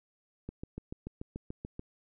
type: click train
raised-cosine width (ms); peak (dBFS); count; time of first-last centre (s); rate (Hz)
3; -26; 10; 0.49-1.794; 6.9
effects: none